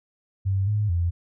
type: tone with pitch steps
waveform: sine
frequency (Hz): 96.8 / 105.1 / 86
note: G2 / G#2 / F2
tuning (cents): -21 / +21 / -26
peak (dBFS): -20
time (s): 0.45-1.11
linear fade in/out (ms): 20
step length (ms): 220
effects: none